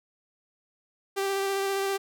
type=tone with vibrato; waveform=sawtooth; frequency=392 Hz; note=G4; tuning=in tune; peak=-22 dBFS; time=1.16-1.98 s; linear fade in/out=20 ms; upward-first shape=square; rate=15 Hz; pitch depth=11 cents each way; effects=none